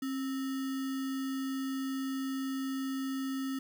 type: tone with sample-and-hold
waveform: sine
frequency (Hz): 267.7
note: C4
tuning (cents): +40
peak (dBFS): -32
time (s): 0.02-3.59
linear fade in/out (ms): 5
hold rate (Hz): 1575
effects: none